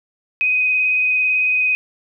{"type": "tone with vibrato", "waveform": "sine", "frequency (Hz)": 2508, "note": "D#7", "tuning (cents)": 13, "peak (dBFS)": -14, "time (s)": [0.41, 1.75], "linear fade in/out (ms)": 0, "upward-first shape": "square", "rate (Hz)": 18, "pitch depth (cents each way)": 10, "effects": []}